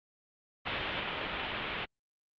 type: low-pass noise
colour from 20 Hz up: white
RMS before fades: -36 dBFS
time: 0.65-1.86 s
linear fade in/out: 20 ms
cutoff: 3400 Hz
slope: 48 dB/octave
effects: Opus 48 kbps